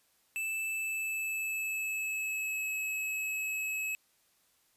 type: tone with pitch glide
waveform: square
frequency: 2637 to 2577 Hz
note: E7 to E7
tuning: 0 to -40 cents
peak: -33 dBFS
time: 0.36-3.95 s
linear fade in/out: 0 ms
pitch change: -40 cents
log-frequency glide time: 0.67-2.7 s
effects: white hiss -70 dBFS RMS until 4.76 s + resampled to 32000 Hz